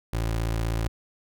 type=tone; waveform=25% pulse; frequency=56 Hz; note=A1; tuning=31 cents sharp; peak=-21 dBFS; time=0.13-0.88 s; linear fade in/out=5 ms; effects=none